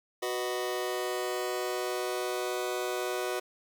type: chord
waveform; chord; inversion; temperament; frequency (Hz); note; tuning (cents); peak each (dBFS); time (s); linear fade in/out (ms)
sawtooth; B major; second; just; 370.4 / 493.9 / 617.4; F#4 / B4 / D#5; +2 / 0 / -14; -29 / -32 / -33; 0.22-3.4; 10
effects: 10-bit